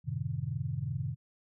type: chord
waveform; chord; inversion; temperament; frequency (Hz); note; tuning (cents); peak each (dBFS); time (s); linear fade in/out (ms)
sine; F# diminished seventh; none; equal with one note detuned; 92.5 / 110 / 132.64 / 155.56; F#2 / A2 / C3 / Eb3; 0 / 0 / +24 / 0; -40 / -38 / -35 / -38; 0.04-1.16; 50
effects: none